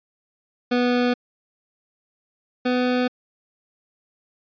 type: tone pair in turn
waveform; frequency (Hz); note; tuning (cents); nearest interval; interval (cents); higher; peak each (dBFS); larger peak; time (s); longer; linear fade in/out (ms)
25% pulse; 245.7 / 249.7; B3 / B3; -9 / +19; unison; 28; second; -14 / -15; first; 0.71-1.14 / 2.65-3.08; neither; 10
effects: resampled to 11025 Hz